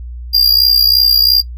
square tone with amplitude modulation, 4799 Hz, D8, 37 cents sharp, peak -4 dBFS, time 0.33-1.42 s, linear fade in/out 20 ms, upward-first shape sine, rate 62.9 Hz, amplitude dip 70%, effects noise-tail reverb RT60 0.1 s tail -20 dB re dry + added 60 Hz sine -24 dBFS peak until 1.57 s

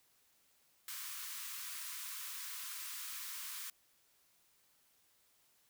white high-pass noise, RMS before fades -45 dBFS, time 0.88-3.7 s, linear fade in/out 2 ms, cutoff 980 Hz, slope 96 dB/octave, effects white hiss -72 dBFS RMS until 5.69 s

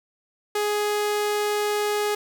sawtooth tone, 416.8 Hz, G#4, 6 cents sharp, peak -18 dBFS, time 0.55-2.15 s, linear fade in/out 5 ms, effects none

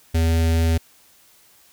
square tone with notch filter, 82 Hz, E2, 9 cents flat, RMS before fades -18 dBFS, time 0.14-0.78 s, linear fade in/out 10 ms, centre 1100 Hz, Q 1.4, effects white hiss -54 dBFS RMS until 1.72 s

